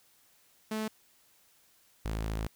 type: tone pair in turn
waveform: sawtooth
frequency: 217.3 / 54.2 Hz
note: A3 / A1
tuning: -21 / -25 cents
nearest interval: 2 octaves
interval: 2404 cents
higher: first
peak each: -28 dBFS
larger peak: neither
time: 0.71-0.88 / 2.05-2.47 s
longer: second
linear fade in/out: 5 ms
effects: white hiss -65 dBFS RMS until 2.55 s